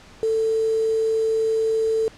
sine tone with quantisation, 444.1 Hz, A4, 16 cents sharp, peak -18 dBFS, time 0.23-2.08 s, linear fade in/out 0 ms, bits 6, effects pink hiss -47 dBFS RMS until 2.17 s + low-pass 6000 Hz 12 dB/octave

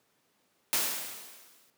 white noise with exponential decay, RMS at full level -26 dBFS, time 0.73-1.7 s, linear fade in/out 0 ms, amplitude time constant 210 ms, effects pink hiss -71 dBFS RMS until 1.77 s + high-pass 200 Hz 12 dB/octave

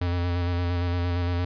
square tone with vibrato, 87.8 Hz, F2, 10 cents sharp, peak -24 dBFS, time 0.01-1.45 s, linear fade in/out 5 ms, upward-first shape square, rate 8.7 Hz, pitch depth 22 cents each way, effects resampled to 11025 Hz

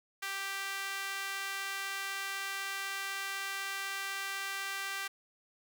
sawtooth tone with high-pass filter, 392 Hz, G4, in tune, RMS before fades -38 dBFS, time 0.22-5.08 s, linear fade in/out 10 ms, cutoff 1600 Hz, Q 1.5, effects none

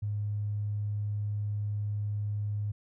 triangle tone with tanh clipping, 103.83 Hz, G#2, in tune, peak -29 dBFS, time 0.02-2.72 s, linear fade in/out 10 ms, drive 3 dB, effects none

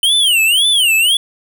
square tone with vibrato, 3028 Hz, F#7, 39 cents sharp, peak -10 dBFS, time 0.03-1.17 s, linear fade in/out 2 ms, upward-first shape sine, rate 1.9 Hz, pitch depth 260 cents each way, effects none

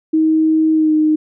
sine tone with pitch glide, 316 to 308.8 Hz, D#4 to D#4, +27 to -13 cents, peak -10 dBFS, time 0.13-1.16 s, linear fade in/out 10 ms, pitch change -40 cents, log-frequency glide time 0.73-0.93 s, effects none

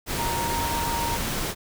sine tone in noise, 932.3 Hz, A#5, in tune, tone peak -27 dBFS, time 0.16-1.19 s, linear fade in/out 50 ms, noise pink, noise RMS -28 dBFS, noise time 0.06-1.55 s, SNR -2 dB, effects none

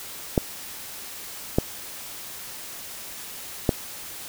clicks, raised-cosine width 2 ms, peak -4 dBFS, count 3, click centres 0.378 / 1.585 / 3.692 s, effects white hiss -38 dBFS RMS until 4.28 s

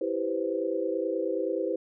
sine chord, C major seventh, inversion first, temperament equal, 329.6 / 392 / 493.9 / 523.3 Hz, E4 / G4 / B4 / C5, 0 / 0 / 0 / 0 cents, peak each -32 dBFS, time 0.01-1.76 s, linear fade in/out 5 ms, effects none

